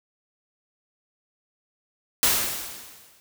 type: noise with exponential decay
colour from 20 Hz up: white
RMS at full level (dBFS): -18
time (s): 2.23-3.2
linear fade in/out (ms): 0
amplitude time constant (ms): 210
effects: none